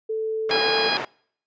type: tone with pitch glide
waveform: sine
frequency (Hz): 440 to 443.6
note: A4 to A4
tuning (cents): 0 to +14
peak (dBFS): -23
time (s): 0.09-0.89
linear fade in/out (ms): 10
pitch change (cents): +14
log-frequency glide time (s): 0.43-0.67
type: band-pass noise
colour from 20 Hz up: pink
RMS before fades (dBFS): -29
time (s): 0.49-1.05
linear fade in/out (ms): 5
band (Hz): 380 to 2100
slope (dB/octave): 12
type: harmonic tone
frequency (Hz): 821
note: G#5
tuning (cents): -20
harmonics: 1 / 2 / 3 / 4 / 5 / 6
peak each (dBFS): -28 / -28 / -28 / -28 / -28 / -28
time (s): 0.51-0.97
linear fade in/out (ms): 0
effects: noise-tail reverb RT60 0.6 s tail -26 dB re dry + resampled to 16000 Hz